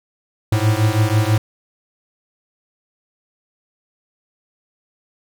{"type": "beating tone pair", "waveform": "square", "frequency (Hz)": [105.4, 111.5], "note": ["G#2", "A2"], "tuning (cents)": [26, 23], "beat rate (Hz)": 6.1, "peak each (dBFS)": [-17, -18], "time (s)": [0.52, 1.38], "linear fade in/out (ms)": 5, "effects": []}